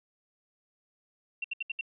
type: tone bursts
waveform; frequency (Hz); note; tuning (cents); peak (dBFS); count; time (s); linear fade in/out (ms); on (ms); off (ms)
sine; 2725; F7; -43; -30; 5; 1.42-1.811; 5; 23; 69
effects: none